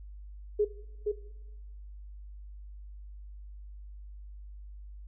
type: tone with echo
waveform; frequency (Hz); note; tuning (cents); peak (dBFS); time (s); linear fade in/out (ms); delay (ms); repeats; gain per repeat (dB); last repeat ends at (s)
sine; 418.3; G#4; +12; -22; 0.59-0.65; 10; 470; 1; -4; 1.12
effects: noise-tail reverb RT60 1.0 s tail -17 dB re dry + added 50 Hz sine -43 dBFS peak until 5.07 s